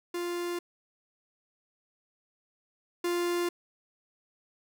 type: tone pair in turn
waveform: 45% pulse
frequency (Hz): 349.2 / 349.2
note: F4 / F4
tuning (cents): 0 / 0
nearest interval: unison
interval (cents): 0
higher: neither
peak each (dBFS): -31 / -27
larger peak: second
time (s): 0.14-0.59 / 3.04-3.49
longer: neither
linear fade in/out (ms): 5
effects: none